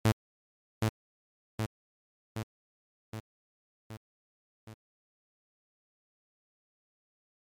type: tone with echo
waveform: sawtooth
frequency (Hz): 110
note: A2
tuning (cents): 0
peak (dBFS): -17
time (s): 0.05-0.12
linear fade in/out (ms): 5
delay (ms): 770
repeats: 6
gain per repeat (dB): -4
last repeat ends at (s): 4.74
effects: MP3 96 kbps